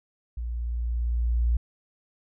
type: tone with level ramp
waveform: sine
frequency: 58.8 Hz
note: A#1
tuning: 16 cents sharp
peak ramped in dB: -29 to -19 dBFS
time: 0.37-1.57 s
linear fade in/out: 5 ms
effects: none